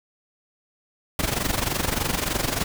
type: noise with amplitude modulation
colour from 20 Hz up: pink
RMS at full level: -22 dBFS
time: 1.19-2.64 s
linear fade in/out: 2 ms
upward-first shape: sine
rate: 23.3 Hz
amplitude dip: 75%
effects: none